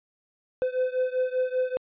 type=beating tone pair; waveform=triangle; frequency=508 / 513.1 Hz; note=B4 / C5; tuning=+49 / -34 cents; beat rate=5.1 Hz; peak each=-24 / -26 dBFS; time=0.62-1.77 s; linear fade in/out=0 ms; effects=resampled to 8000 Hz